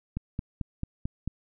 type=click train; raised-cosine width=5 ms; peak=-18 dBFS; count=6; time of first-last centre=0.17-1.276 s; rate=4.52 Hz; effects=none